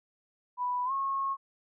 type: tone with pitch glide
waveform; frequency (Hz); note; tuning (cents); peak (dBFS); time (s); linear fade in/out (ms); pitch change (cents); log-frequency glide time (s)
sine; 987.8 to 1089.7; B5 to C#6; 0 to -30; -28; 0.57-1.37; 50; +170; 0.85-0.92
effects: none